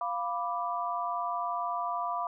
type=chord; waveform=sine; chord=B diminished; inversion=second; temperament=equal; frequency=698.5 / 987.8 / 1174.7 Hz; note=F5 / B5 / D6; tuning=0 / 0 / 0 cents; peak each=-34 dBFS; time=0.01-2.27 s; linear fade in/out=2 ms; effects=none